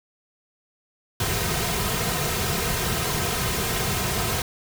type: noise with comb filter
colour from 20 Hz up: pink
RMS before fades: -25 dBFS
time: 1.2-4.42 s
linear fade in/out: 2 ms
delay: 3.5 ms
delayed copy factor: -0.7
effects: none